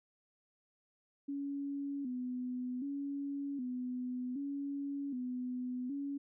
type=tone with vibrato; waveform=sine; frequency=265.2 Hz; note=C4; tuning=23 cents sharp; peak=-36 dBFS; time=1.28-6.18 s; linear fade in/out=10 ms; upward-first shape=square; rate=0.65 Hz; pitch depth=100 cents each way; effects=none